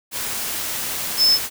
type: tone in noise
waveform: sine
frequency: 5250 Hz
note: E8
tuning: 8 cents flat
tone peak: -12 dBFS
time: 1.17-1.39 s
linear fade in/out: 50 ms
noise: white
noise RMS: -26 dBFS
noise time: 0.11-1.5 s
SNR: +11 dB
effects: none